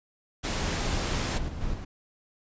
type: noise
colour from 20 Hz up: pink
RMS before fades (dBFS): -31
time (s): 0.43-1.39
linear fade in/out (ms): 20
type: noise with tremolo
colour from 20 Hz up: brown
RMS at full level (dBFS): -30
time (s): 0.61-1.85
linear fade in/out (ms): 10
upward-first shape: square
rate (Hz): 4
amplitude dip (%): 45
effects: resampled to 16000 Hz